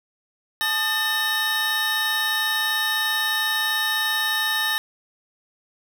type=tone cluster; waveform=square; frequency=863 / 1230 / 1789 / 3023 / 3773 Hz; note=A5 / D#6 / A6 / F#7 / A#7; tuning=-34 / -20 / +28 / +36 / +20 cents; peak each=-32 / -33 / -24 / -33 / -27 dBFS; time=0.61-4.78 s; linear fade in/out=0 ms; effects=none